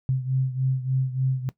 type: beating tone pair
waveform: sine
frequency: 130.2 / 133.6 Hz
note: C3 / C3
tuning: -8 / +36 cents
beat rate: 3.4 Hz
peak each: -23 / -27 dBFS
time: 0.09-1.49 s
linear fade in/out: 0 ms
effects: noise-tail reverb RT60 0.1 s tail -17 dB re dry